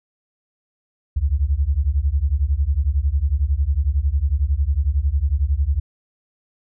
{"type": "beating tone pair", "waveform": "sine", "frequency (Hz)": [65.41, 76.41], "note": ["C2", "D#2"], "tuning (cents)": [0, -31], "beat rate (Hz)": 11, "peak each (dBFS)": -19, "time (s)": [1.16, 5.8], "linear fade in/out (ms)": 10, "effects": []}